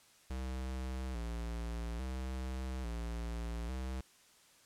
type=tone with vibrato; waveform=square; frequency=61 Hz; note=B1; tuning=21 cents flat; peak=-38 dBFS; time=0.3-4.01 s; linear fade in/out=5 ms; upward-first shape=square; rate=0.59 Hz; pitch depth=97 cents each way; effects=white hiss -64 dBFS RMS until 4.65 s + low-pass 10000 Hz 12 dB/octave